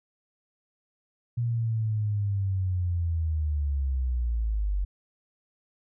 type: linear sweep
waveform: sine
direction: down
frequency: 119.9 to 46.66 Hz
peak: -24 dBFS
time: 1.37-4.85 s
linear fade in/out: 10 ms
effects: none